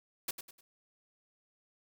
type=noise with echo; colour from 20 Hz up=white; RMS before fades=-35 dBFS; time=0.28-0.31 s; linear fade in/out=5 ms; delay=100 ms; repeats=3; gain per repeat=-9 dB; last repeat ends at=0.61 s; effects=none